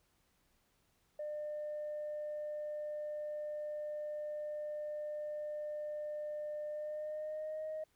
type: tone with pitch glide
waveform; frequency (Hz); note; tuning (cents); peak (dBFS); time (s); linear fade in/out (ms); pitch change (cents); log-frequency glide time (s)
sine; 600 to 623.7; D5 to D#5; +37 to +4; -37; 1.19-7.84; 5; +67; 6.68-7.65
effects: tanh soft clip ceiling -35 dBFS + pink hiss -75 dBFS RMS until 7.95 s